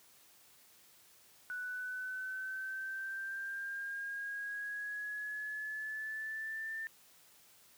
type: exponential sweep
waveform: sine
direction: up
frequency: 1480 to 1793 Hz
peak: -38 dBFS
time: 1.5-6.87 s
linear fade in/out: 0 ms
effects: white hiss -63 dBFS RMS until 7.77 s + high-pass 60 Hz 12 dB/octave